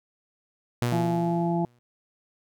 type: tone with exponential decay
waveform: sawtooth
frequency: 120.7 Hz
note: B2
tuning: 39 cents flat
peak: -18 dBFS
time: 0.82-1.79 s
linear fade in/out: 0 ms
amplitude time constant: 210 ms
type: harmonic tone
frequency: 170.3 Hz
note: F3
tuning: 43 cents flat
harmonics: 1 / 2 / 4 / 5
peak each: -25 / -28 / -31 / -32 dBFS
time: 0.92-1.65 s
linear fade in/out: 2 ms
effects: none